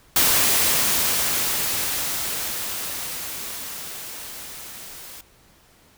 white noise with level ramp, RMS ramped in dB -17 to -40 dBFS, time 0.16-5.21 s, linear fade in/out 2 ms, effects pink hiss -55 dBFS RMS until 5.97 s

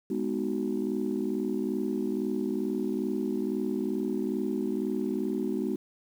sine chord, G# minor seventh, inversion none, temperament just, 207.7 / 249.2 / 311.5 / 373.8 Hz, G#3 / B3 / D#4 / F#4, 0 / +16 / +2 / +18 cents, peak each -32 dBFS, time 0.1-5.76 s, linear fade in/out 5 ms, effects tanh soft clip ceiling -19 dBFS + 9-bit

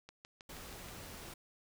click train, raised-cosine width 0.2 ms, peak -33 dBFS, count 6, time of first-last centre 0.09-0.886 s, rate 6.28 Hz
pink noise, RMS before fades -49 dBFS, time 0.49-1.34 s, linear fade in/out 5 ms
effects none

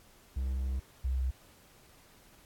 triangle / sine tone pair in turn, 65.41 / 64.62 Hz, C2 / C2, 0 / -21 cents, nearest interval unison, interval 21 cents, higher first, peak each -28 dBFS, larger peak neither, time 0.36-0.8 / 1.04-1.31 s, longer first, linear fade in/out 10 ms, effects pink hiss -60 dBFS RMS until 2.45 s + AAC 64 kbps

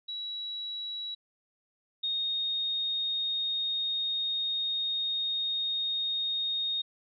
sine tone pair in turn, 3900 / 3710 Hz, B7 / A#7, -23 / -9 cents, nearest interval minor second, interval 86 cents, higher first, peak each -34 / -28 dBFS, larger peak second, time 0.08-1.15 / 2.03-6.82 s, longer second, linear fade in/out 10 ms, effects none

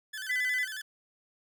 sawtooth tone with vibrato, 1626 Hz, G#6, 37 cents flat, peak -33 dBFS, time 0.13-0.82 s, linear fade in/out 10 ms, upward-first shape square, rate 11 Hz, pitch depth 100 cents each way
sine tone, 2002 Hz, B6, 23 cents sharp, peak -27 dBFS, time 0.29-0.65 s, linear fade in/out 10 ms
effects none

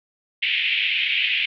pink band-pass noise, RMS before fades -22 dBFS, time 0.42-1.46 s, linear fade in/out 10 ms, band 2200 to 3200 Hz, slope 48 dB/octave, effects none

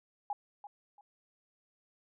sine tone with echo, 819 Hz, G#5, 24 cents flat, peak -32 dBFS, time 0.3-0.33 s, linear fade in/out 2 ms, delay 340 ms, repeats 2, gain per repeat -12 dB, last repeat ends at 1.01 s, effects none

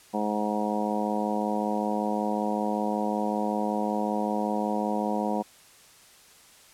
harmonic tone, 105.3 Hz, G#2, 24 cents sharp, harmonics 2 / 3 / 4 / 5 / 6 / 7 / 8 / 9, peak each -29 / -34 / -36 / -33 / -37 / -32 / -39 / -34 dBFS, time 0.13-5.43 s, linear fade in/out 20 ms, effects white hiss -54 dBFS RMS until 6.73 s + low-pass 11000 Hz 12 dB/octave

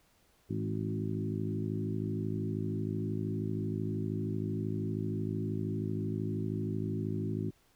harmonic tone with a mistuned harmonic, 52.9 Hz, G#1, 33 cents sharp, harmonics 2 / 3 / 4 / 5 / 6 / 7, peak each -36 / -38 / -39 / -40 / -41 / -41 dBFS, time 0.49-7.51 s, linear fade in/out 20 ms, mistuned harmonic 3, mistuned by +36 cents, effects pink hiss -68 dBFS RMS until 7.75 s

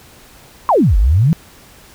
sine exponential two-way sweep, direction down then up, 1108.7 to 44.46 to 176.1 Hz, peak -8 dBFS, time 0.69-1.33 s, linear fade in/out 0 ms, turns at 0.97 s, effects pink hiss -43 dBFS RMS until 1.94 s

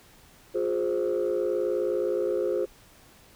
sine chord, F minor, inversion none, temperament equal with one note detuned, 355.9 / 415.3 / 523.3 Hz, F4 / Ab4 / C5, +33 / 0 / 0 cents, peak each -27 dBFS, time 0.54-2.66 s, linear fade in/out 20 ms, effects tanh soft clip ceiling -19 dBFS + pink hiss -55 dBFS RMS until 3.35 s

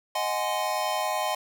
square chord, Ab dominant seventh, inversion second, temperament equal with one note detuned, 622.3 / 740 / 830.6 / 1036.3 Hz, Eb5 / Gb5 / Ab5 / C6, 0 / 0 / 0 / -17 cents, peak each -32 dBFS, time 0.15-1.35 s, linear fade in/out 5 ms, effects none

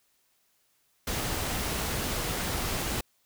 pink noise, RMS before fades -31 dBFS, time 1.07-3.01 s, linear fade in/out 5 ms, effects white hiss -70 dBFS RMS until 3.25 s

